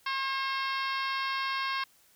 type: harmonic tone with a mistuned harmonic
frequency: 537 Hz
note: C5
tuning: 45 cents sharp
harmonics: 2 / 3 / 4 / 5 / 6 / 7 / 8 / 9 / 10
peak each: -32 / -36 / -38 / -40 / -42 / -43 / -44 / -45 / -46 dBFS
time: 0.06-1.84 s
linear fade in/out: 5 ms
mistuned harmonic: 9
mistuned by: -25 cents
effects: white hiss -63 dBFS RMS until 2.15 s